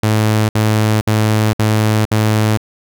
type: tone bursts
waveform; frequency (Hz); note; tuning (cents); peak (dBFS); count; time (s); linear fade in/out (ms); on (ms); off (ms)
sawtooth; 108.1; A2; -30; -7; 5; 0.03-2.574; 5; 460; 61
effects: none